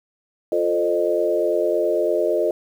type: chord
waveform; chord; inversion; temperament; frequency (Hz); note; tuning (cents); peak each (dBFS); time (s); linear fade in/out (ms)
sine; F dominant seventh; none; equal with one note detuned; 349.2 / 440 / 523.3 / 612.3; F4 / A4 / C5 / Eb5; 0 / 0 / 0 / -28; -23 / -23 / -25 / -21; 0.52-2.51; 2
effects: 8-bit